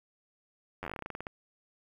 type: slowing click train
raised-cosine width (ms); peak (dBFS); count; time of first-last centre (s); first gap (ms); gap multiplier
0.5; -23; 16; 0.83-1.268; 10; 1.14
effects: 9-bit